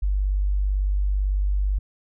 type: tone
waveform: sine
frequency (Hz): 49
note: G1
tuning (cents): 0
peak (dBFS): -19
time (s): 0.02-1.79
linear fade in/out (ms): 10
effects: none

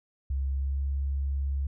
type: tone with pitch glide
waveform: sine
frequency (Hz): 67.7 to 68.96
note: C#2 to C#2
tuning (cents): -40 to -8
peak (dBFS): -26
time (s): 0.3-1.67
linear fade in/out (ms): 5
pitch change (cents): +32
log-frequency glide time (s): 0.5-0.82
effects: none

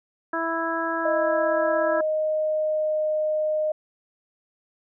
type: harmonic tone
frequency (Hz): 329.6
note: E4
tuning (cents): 0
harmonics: 1 / 2 / 3 / 4 / 5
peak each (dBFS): -30 / -30 / -30 / -30 / -30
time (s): 0.33-2.01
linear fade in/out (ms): 5
type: tone with pitch glide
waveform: sine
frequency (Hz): 622.3 to 615.9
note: D#5 to D#5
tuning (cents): 0 to -18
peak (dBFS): -21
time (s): 1.05-3.72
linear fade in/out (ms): 5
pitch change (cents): -18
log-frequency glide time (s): 1.79-3.09
effects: none

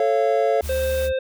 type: chord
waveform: triangle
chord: A augmented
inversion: none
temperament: just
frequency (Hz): 440 / 550 / 687.5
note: A4 / C#5 / E#5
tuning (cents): 0 / -14 / -27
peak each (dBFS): -19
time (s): 0-0.61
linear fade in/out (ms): 2
type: noise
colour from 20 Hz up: white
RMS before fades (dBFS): -36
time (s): 0.61-1.1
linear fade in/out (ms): 50
type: tone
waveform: triangle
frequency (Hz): 73.42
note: D2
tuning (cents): 0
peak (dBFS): -25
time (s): 0.62-1.13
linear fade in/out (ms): 20
type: harmonic tone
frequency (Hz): 524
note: C5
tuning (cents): +2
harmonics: 1 / 3 / 5 / 7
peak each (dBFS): -20 / -35 / -39 / -40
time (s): 0.69-1.19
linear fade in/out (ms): 5
effects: none

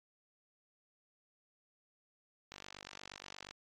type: click train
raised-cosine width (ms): 0.2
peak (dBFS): -29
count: 49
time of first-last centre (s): 2.52-3.51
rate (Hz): 48.5
effects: AAC 32 kbps

